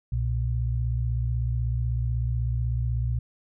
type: tone pair together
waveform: sine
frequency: 63.1 / 119.24 Hz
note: B1 / A#2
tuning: +38 / +40 cents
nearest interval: major seventh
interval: 1102 cents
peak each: -26 dBFS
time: 0.12-3.19 s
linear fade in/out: 5 ms
effects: none